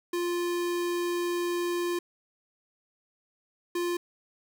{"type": "tone pair in turn", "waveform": "square", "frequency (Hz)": [349.2, 349.2], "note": ["F4", "F4"], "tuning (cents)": [0, 0], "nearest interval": "unison", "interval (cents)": 0, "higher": "neither", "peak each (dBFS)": -28, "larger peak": "neither", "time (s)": [[0.13, 1.99], [3.75, 3.97]], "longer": "first", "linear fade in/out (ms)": 5, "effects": ["9-bit"]}